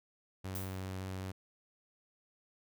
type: tone with vibrato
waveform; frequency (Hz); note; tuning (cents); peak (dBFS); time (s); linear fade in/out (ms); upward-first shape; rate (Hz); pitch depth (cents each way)
sawtooth; 94.3; F#2; +33; -35; 0.44-1.32; 10; triangle; 5.3; 11
type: noise with exponential decay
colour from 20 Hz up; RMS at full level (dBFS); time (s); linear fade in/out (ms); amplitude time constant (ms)
violet; -39; 0.55-0.88; 2; 71
effects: none